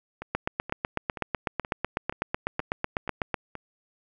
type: two click trains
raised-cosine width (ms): 0.5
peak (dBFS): -21 / -10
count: 8 / 25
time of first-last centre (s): 0.22-3.553 / 0.35-3.343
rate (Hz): 2.1 / 8.02
effects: none